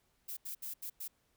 violet noise bursts at uneven times, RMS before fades -42 dBFS, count 5, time 0.28-0.37 / 0.45-0.55 / 0.62-0.74 / 0.82-0.9 / 1-1.08 s, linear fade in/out 10 ms, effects pink hiss -75 dBFS RMS until 1.36 s

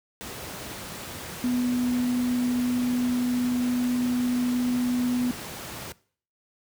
sine tone in noise, 246.9 Hz, B3, in tune, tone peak -22 dBFS, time 1.44-5.31 s, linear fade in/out 0 ms, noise pink, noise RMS -37 dBFS, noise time 0.21-5.92 s, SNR +12 dB, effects noise-tail reverb RT60 0.5 s tail -21 dB re dry + high-pass 80 Hz 12 dB/octave

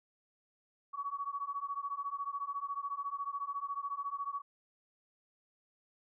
sine beating tone pair, 1121 / 1135 Hz, C#6 / C#6, +19 / +41 cents, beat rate 14 Hz, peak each -39 / -39 dBFS, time 0.93-4.42 s, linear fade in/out 20 ms, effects none

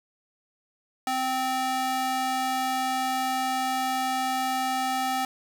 square tone with high-pass filter, 259.6 Hz, C4, 13 cents flat, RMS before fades -27 dBFS, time 1.07-5.25 s, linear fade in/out 2 ms, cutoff 590 Hz, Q 1.9, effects 9-bit

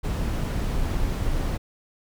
brown noise, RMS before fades -25 dBFS, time 0.03-1.58 s, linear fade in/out 20 ms, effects none

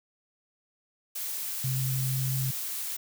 blue noise, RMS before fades -34 dBFS, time 1.15-2.97 s, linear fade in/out 10 ms
sine tone with pitch glide, 130.81 to 131.8 Hz, C3 to C3, 0 to +13 cents, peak -27 dBFS, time 1.64-2.51 s, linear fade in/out 5 ms, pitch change +13 cents, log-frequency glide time 1.91-2.23 s
effects none

